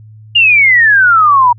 sine exponential sweep, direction down, 2864 to 943 Hz, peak -4 dBFS, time 0.35-1.53 s, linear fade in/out 10 ms, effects added 108 Hz sine -33 dBFS peak until 1.58 s

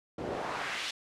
pink noise with band-pass filter sweep, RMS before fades -36 dBFS, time 0.18-0.91 s, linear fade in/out 5 ms, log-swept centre 310 to 3500 Hz, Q 1.2, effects low-pass 10000 Hz 12 dB/octave

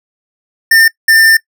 square tone pair in turn, 1804 / 1794.5 Hz, A6 / A6, +43 / +34 cents, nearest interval unison, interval 9 cents, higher first, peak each -5 dBFS, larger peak neither, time 0.71-0.88 / 1.08-1.37 s, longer second, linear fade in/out 5 ms, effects noise-tail reverb RT60 0.1 s tail -22 dB re dry

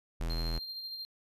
square tone, 41.2 Hz, E1, in tune, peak -32 dBFS, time 0.2-0.59 s, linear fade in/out 10 ms
triangle tone with tremolo, 4186 Hz, C8, in tune, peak -36 dBFS, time 0.3-1.05 s, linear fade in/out 0 ms, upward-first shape sine, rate 13 Hz, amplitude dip 40%
effects resampled to 32000 Hz

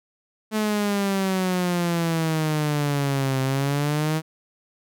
sawtooth exponential two-way sweep, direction down then up, 217.6 to 131.8 to 159.6 Hz, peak -17 dBFS, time 0.51-4.22 s, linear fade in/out 50 ms, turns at 3.41 s, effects none

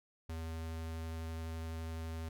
square tone with vibrato, 81.3 Hz, E2, 23 cents flat, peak -40 dBFS, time 0.29-2.29 s, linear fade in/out 5 ms, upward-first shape triangle, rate 12 Hz, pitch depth 8 cents each way, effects none

